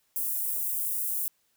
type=high-pass noise; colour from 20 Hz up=white; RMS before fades=-30 dBFS; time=0.16-1.28 s; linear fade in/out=0 ms; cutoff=10000 Hz; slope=24 dB/octave; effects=white hiss -71 dBFS RMS until 1.56 s